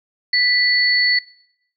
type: tone pair together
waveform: sine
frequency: 1975.5 / 4435 Hz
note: B6 / C#8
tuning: 0 / 0 cents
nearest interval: octave + major second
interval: 1400 cents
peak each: -16 dBFS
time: 0.33-1.19 s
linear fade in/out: 5 ms
effects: noise-tail reverb RT60 0.8 s tail -23 dB re dry